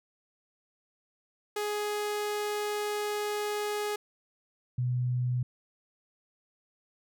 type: tone pair in turn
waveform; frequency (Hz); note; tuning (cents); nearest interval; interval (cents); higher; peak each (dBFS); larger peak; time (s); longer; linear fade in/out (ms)
sawtooth / sine; 417.1 / 124.36; G#4 / B2; +7 / +12; octave + major sixth; 2095; first; -26; neither; 1.56-3.96 / 4.78-5.43; first; 5
effects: none